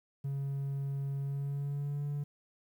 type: tone with pitch glide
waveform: triangle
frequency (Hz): 138.59 to 144.56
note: C#3 to D3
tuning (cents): 0 to -27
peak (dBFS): -30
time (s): 0.24-2.24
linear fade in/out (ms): 10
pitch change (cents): +73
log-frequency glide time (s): 1.2-2.05
effects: tanh soft clip ceiling -26 dBFS + 11-bit